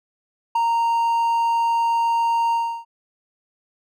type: tone with ADSR envelope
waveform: triangle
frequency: 927 Hz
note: A#5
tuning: 10 cents flat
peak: -12 dBFS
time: 0.55-2.85 s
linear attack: 8 ms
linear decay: 4 ms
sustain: -3 dB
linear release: 320 ms
effects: none